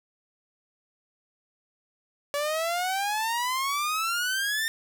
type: exponential sweep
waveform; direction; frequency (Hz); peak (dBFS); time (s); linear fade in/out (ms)
sawtooth; up; 569 to 1823; -22; 2.34-4.68; 0
effects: none